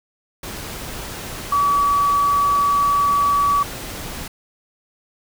sine tone in noise, 1142 Hz, D6, 49 cents flat, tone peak -14 dBFS, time 1.52-3.63 s, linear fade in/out 5 ms, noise pink, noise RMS -31 dBFS, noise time 0.43-4.28 s, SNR +14 dB, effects none

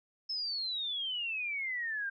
sine exponential sweep, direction down, 5274 to 1568 Hz, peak -33 dBFS, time 0.29-2.1 s, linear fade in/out 10 ms, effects none

